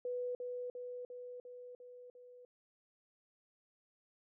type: tone with echo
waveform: sine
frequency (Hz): 493.9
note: B4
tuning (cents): 0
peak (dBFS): -36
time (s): 0.05-0.35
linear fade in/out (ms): 2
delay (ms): 350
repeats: 6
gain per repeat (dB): -3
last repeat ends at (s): 2.45
effects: none